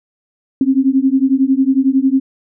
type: beating tone pair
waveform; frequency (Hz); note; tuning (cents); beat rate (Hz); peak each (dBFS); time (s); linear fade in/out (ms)
sine; 261.6 / 272.6; C4 / C#4; 0 / -29; 11; -13; 0.61-2.2; 2
effects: none